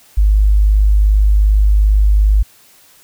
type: tone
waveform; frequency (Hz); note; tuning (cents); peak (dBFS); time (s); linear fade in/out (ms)
sine; 51.3; G#1; -21; -7; 0.17-2.43; 10
effects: white hiss -47 dBFS RMS until 3.03 s